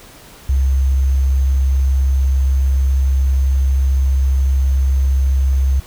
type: tone with sample-and-hold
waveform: sine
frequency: 67 Hz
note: C2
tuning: 42 cents sharp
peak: -11 dBFS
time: 0.49-5.8 s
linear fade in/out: 5 ms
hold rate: 6300 Hz
effects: pink hiss -41 dBFS RMS until 5.86 s